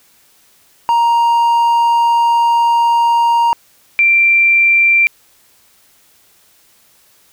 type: tone pair in turn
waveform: triangle / sine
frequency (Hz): 936 / 2359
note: A#5 / D7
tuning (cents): +7 / +7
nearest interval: octave + major third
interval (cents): 1600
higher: second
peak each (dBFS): -7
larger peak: neither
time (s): 0.89-3.53 / 3.99-5.07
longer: first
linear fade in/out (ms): 0
effects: white hiss -51 dBFS RMS until 7.32 s